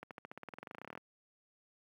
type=accelerating click train; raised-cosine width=0.5 ms; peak=-30 dBFS; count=22; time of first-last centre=0.03-0.975 s; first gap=78 ms; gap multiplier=0.94; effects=high-pass 150 Hz 12 dB/octave + 11-bit